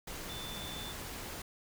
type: tone in noise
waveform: sine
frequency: 3523 Hz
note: A7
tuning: 1 cent sharp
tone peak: -44 dBFS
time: 0.29-0.92 s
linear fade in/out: 5 ms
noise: pink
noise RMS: -43 dBFS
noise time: 0.07-1.42 s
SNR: -4 dB
effects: none